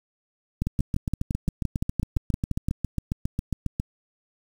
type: two click trains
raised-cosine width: 5 ms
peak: -12 / -13 dBFS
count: 13 / 24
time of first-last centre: 0.62-2.685 / 0.67-3.799 s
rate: 5.81 / 7.35 Hz
effects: 7-bit